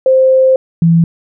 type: tone pair in turn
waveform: sine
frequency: 523.3 / 166.7 Hz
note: C5 / E3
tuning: 0 / +20 cents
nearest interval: octave + minor sixth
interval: 1980 cents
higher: first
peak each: -5 dBFS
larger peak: neither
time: 0.06-0.56 / 0.82-1.04 s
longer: first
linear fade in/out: 2 ms
effects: none